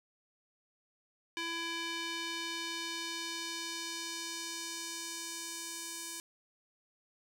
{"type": "tone with band-pass filter sweep", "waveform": "square", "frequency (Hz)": 333.8, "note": "E4", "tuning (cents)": 22, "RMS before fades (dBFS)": -40, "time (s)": [1.37, 6.2], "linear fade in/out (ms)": 0, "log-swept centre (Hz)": [2900, 8500], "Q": 1.1, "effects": []}